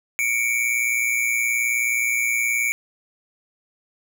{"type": "tone pair together", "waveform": "square", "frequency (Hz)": [2230, 2349], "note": ["C#7", "D7"], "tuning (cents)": [10, 0], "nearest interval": "minor second", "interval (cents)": 90, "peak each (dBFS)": -23, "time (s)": [0.19, 2.72], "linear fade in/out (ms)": 0, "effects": []}